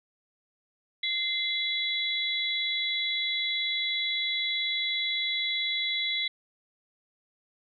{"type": "tone cluster", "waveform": "sine", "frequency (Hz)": [2076, 3402, 3921], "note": ["C7", "G#7", "B7"], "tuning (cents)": [-14, 41, -13], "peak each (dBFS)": -31, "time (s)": [1.03, 6.28], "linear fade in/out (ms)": 5, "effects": []}